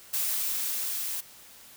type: noise with level ramp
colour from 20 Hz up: blue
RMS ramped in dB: -28 to -33 dBFS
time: 0.13-1.21 s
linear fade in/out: 10 ms
effects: white hiss -51 dBFS RMS until 1.76 s